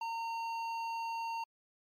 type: tone with hard clipping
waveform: sine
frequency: 916 Hz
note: A#5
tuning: 31 cents flat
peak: -37 dBFS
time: 0.01-1.44 s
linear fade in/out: 5 ms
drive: 10 dB
effects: MP3 64 kbps